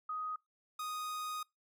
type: tone pair in turn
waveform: sine / 45% pulse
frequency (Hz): 1251 / 1243.1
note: D#6 / D#6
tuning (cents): +9 / -2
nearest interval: unison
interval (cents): 11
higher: first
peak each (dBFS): -36 / -38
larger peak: first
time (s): 0.09-0.36 / 0.79-1.43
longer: second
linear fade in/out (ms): 5
effects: noise-tail reverb RT60 0.2 s tail -26 dB re dry